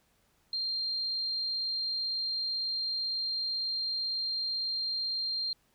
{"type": "tone", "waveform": "sine", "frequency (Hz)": 4186, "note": "C8", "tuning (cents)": 0, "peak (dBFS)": -30, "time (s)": [0.53, 5.53], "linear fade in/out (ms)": 2, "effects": ["pink hiss -70 dBFS RMS until 5.74 s"]}